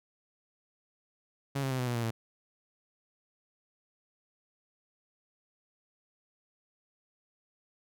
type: tone with pitch steps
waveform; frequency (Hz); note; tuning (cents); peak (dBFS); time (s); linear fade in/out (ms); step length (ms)
sawtooth; 138.59 / 134.02 / 129.61 / 125.34 / 121.21 / 117.21 / 113.35; C#3 / C3 / C3 / B2 / B2 / A#2 / A#2; 0 / +42 / -16 / +26 / -32 / +10 / -48; -26; 1.55-2.11; 10; 80
effects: none